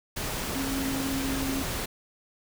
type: tone in noise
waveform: sine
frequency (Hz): 269.7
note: C#4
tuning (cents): -47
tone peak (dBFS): -29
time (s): 0.55-1.63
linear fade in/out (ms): 10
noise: pink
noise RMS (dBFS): -32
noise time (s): 0.16-1.86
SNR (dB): 0
effects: none